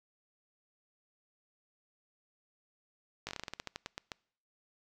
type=slowing click train; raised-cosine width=0.2 ms; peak=-21 dBFS; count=15; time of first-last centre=3.27-4.118 s; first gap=18 ms; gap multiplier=1.17; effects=noise-tail reverb RT60 0.6 s tail -26 dB re dry